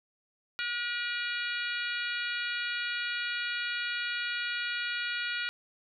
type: harmonic tone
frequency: 480 Hz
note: B4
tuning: 49 cents flat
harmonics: 3 / 4 / 5 / 6 / 7 / 8 / 9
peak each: -34 / -40 / -38 / -39 / -44 / -42 / -44 dBFS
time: 0.59-5.49 s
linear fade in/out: 0 ms
effects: none